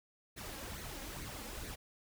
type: noise with flanger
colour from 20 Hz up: pink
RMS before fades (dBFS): -45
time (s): 0.36-1.76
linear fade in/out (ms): 20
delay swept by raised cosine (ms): 0.47 to 3.77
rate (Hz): 2.3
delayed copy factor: +0.6
effects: none